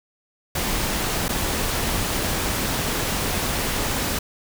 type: noise with dropouts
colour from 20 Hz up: pink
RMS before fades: -24 dBFS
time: 0.55-4.19 s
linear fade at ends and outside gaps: 5 ms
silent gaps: 1.283-1.29 s
effects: none